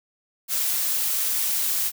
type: noise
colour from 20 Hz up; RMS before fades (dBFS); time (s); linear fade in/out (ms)
blue; -24; 0.48-1.92; 50
effects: none